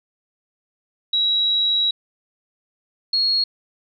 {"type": "tone pair in turn", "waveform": "sine", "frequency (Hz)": [3873, 4306], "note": ["B7", "C8"], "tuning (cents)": [-35, 49], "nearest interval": "major second", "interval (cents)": 184, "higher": "second", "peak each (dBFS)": -16, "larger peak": "neither", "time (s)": [[1.13, 1.91], [3.13, 3.44]], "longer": "first", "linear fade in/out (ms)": 5, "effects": []}